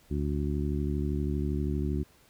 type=harmonic tone; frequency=72.6 Hz; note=D2; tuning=19 cents flat; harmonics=1 / 2 / 3 / 4 / 5; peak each=-30 / -33 / -35 / -36 / -37 dBFS; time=0.1-2.04 s; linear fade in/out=20 ms; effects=pink hiss -61 dBFS RMS until 2.29 s